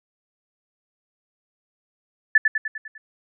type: tone with echo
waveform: sine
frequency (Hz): 1745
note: A6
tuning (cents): -15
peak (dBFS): -9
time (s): 2.35-2.38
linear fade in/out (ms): 5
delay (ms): 100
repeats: 6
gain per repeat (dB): -5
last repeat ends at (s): 2.98
effects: none